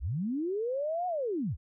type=linear two-way sweep; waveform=sine; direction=up then down; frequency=46.94 to 738 to 46.94 Hz; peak=-29 dBFS; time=0-1.57 s; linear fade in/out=50 ms; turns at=1.07 s; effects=none